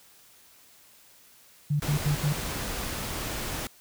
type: tone bursts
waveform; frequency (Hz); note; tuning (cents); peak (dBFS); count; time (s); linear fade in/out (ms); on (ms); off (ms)
sine; 146.83; D3; 0; -22; 4; 1.7-2.331; 10; 100; 77
type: noise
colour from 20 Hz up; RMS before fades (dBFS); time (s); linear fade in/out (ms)
pink; -33; 1.82-3.67; 2
type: click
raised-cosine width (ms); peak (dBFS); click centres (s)
3; -29; 1.847
effects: white hiss -56 dBFS RMS until 3.8 s